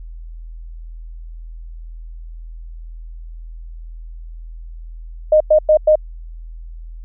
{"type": "tone bursts", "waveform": "sine", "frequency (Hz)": 616, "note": "D#5", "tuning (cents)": -17, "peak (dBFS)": -7, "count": 4, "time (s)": [5.32, 5.956], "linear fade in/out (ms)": 5, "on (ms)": 84, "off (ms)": 100, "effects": ["added 41 Hz sine -30 dBFS peak until 7.04 s"]}